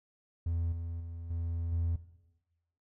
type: tone with level steps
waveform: triangle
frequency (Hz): 84.2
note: E2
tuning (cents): +37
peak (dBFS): -27 / -34 / -38 / -30 / -26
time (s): 0.46-1.96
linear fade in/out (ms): 5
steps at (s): 0.72 / 1 / 1.3 / 1.72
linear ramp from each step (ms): 5
effects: noise-tail reverb RT60 1.0 s tail -17 dB re dry + tanh soft clip ceiling -22 dBFS